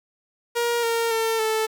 sawtooth tone with pitch steps, 473 / 461.4 / 450.1 / 439 Hz, A#4 / A#4 / A4 / A4, +25 / -18 / +39 / -4 cents, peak -17 dBFS, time 0.55-1.67 s, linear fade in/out 20 ms, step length 280 ms, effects 8-bit

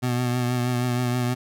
25% pulse tone with vibrato, 123.47 Hz, B2, in tune, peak -18 dBFS, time 0.02-1.35 s, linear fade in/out 20 ms, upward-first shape triangle, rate 6.3 Hz, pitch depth 36 cents each way, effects none

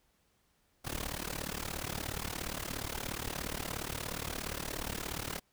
pink noise with amplitude modulation, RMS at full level -35 dBFS, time 0.84-5.4 s, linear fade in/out 20 ms, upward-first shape sine, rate 37 Hz, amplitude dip 90%, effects pink hiss -73 dBFS RMS until 5.52 s

